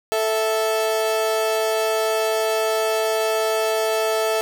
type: tone pair together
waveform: 35% pulse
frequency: 439.6 / 658.7 Hz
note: A4 / E5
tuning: -2 / -1 cents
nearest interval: perfect fifth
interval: 701 cents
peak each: -20 dBFS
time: 0.12-4.41 s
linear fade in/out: 0 ms
effects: none